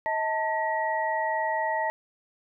sine tone cluster, 633 / 889 / 1909 Hz, D#5 / A5 / A#6, +30 / +18 / +41 cents, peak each -30 / -27 / -31 dBFS, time 0.06-1.9 s, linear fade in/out 0 ms, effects none

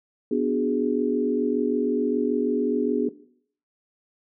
sine chord, G# half-diminished seventh, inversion first, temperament equal, 246.9 / 293.7 / 370 / 415.3 Hz, B3 / D4 / F#4 / G#4, 0 / 0 / 0 / 0 cents, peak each -25 / -26 / -28 / -25 dBFS, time 0.31-3.09 s, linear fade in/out 5 ms, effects noise-tail reverb RT60 0.6 s tail -17 dB re dry

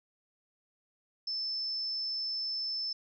sine tone, 5274 Hz, E8, in tune, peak -32 dBFS, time 1.27-2.93 s, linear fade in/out 5 ms, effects none

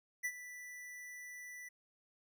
square tone with ADSR envelope, 1975.5 Hz, B6, in tune, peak -34 dBFS, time 0.23-1.69 s, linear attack 22 ms, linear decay 60 ms, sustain -14 dB, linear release 10 ms, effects none

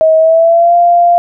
sine tone with pitch glide, 637 to 694.7 Hz, D#5 to F5, +41 to -9 cents, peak -4 dBFS, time 0.01-1.18 s, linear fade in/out 0 ms, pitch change +150 cents, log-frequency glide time 0.17-0.75 s, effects none

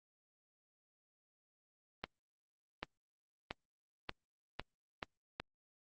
accelerating click train, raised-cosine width 0.3 ms, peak -22 dBFS, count 7, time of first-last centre 2.04-5.4 s, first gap 790 ms, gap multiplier 0.86, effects Opus 24 kbps

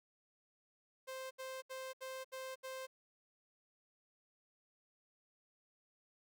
sawtooth tone bursts, 523.3 Hz, C5, in tune, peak -40 dBFS, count 6, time 1.07-2.87 s, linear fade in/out 20 ms, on 240 ms, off 72 ms, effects none

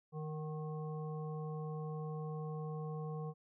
harmonic tone with a mistuned harmonic, 155.1 Hz, D#3, 5 cents flat, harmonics 1 / 3 / 5 / 7, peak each -40 / -46 / -52 / -53 dBFS, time 0.12-3.34 s, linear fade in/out 50 ms, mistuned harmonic 5, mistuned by -41 cents, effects none

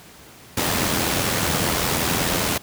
pink noise with amplitude modulation, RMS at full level -19 dBFS, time 0.57-2.58 s, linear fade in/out 5 ms, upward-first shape sine, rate 85.1 Hz, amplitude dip 45%, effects pink hiss -45 dBFS RMS until 2.62 s + high-pass 80 Hz 12 dB/octave

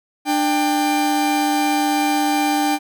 45% pulse tone pair together, 297.3 / 793.7 Hz, D4 / G5, +21 / +21 cents, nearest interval octave + perfect fourth, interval 1700 cents, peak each -19 dBFS, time 0.25-2.79 s, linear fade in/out 50 ms, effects none

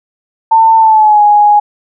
sine tone with pitch glide, 896 to 831.2 Hz, A5 to G#5, +31 to +1 cents, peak -3 dBFS, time 0.51-1.6 s, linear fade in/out 10 ms, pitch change -130 cents, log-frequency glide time 0.78-1.22 s, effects none

